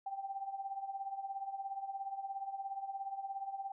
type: tone with tremolo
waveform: sine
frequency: 784 Hz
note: G5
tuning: in tune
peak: -35 dBFS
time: 0.06-3.72 s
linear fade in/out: 5 ms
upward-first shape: triangle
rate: 17 Hz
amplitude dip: 80%
effects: none